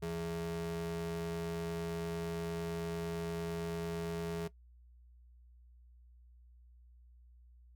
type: ring-modulated tone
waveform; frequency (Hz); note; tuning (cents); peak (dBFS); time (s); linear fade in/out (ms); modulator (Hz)
square; 124.3; B2; +12; -34; 0.02-4.48; 10; 293
effects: noise-tail reverb RT60 0.1 s tail -18 dB re dry + added 60 Hz sine -57 dBFS peak until 7.75 s